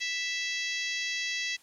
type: harmonic tone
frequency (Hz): 659.3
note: E5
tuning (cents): 0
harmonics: 3 / 4 / 5 / 6 / 7 / 8 / 9 / 10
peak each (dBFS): -34 / -36 / -38 / -40 / -41 / -42 / -43 / -44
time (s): 0-1.57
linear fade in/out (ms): 20
effects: white hiss -59 dBFS RMS until 1.62 s + low-pass 11000 Hz 12 dB/octave